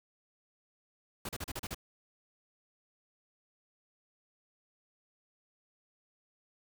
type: noise bursts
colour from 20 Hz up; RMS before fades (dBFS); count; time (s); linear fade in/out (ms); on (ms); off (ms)
pink; -39; 7; 1.25-1.746; 5; 40; 36
effects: none